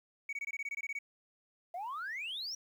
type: tone bursts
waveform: sine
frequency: 2249 Hz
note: C#7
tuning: 24 cents sharp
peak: -33 dBFS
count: 12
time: 0.29-0.989 s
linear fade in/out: 5 ms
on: 39 ms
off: 21 ms
type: exponential sweep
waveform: sine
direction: up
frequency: 672 to 5820 Hz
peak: -36 dBFS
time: 1.74-2.55 s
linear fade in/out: 5 ms
effects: tanh soft clip ceiling -34 dBFS + 11-bit